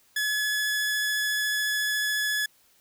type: tone with vibrato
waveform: sawtooth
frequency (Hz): 1704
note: G#6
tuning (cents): +44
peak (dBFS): -21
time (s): 0.16-2.46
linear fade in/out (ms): 5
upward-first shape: triangle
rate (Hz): 14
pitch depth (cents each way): 8
effects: white hiss -62 dBFS RMS until 2.8 s